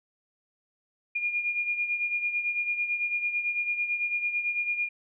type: beating tone pair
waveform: sine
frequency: 2421 / 2430 Hz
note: D#7 / D#7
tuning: -48 / -42 cents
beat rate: 9 Hz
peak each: -27 / -34 dBFS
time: 1.15-4.89 s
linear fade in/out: 10 ms
effects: none